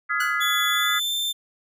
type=chord; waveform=sine; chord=F half-diminished seventh; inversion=third; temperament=just; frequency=1257.2 / 1396.9 / 1676.3 / 2012 Hz; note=Eb6 / F6 / Ab6 / Cb7; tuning=+18 / 0 / +16 / +32 cents; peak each=-27 dBFS; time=0.09-1 s; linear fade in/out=20 ms
type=tone with exponential decay; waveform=sawtooth; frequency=1471 Hz; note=F#6; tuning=11 cents flat; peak=-20 dBFS; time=0.2-0.5 s; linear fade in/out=5 ms; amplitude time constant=65 ms
type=tone with pitch glide; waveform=40% pulse; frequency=3425 to 3566 Hz; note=A7 to A7; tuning=-47 to +22 cents; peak=-22 dBFS; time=0.4-1.33 s; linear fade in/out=20 ms; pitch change=+69 cents; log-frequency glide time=0.68-1.12 s
effects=none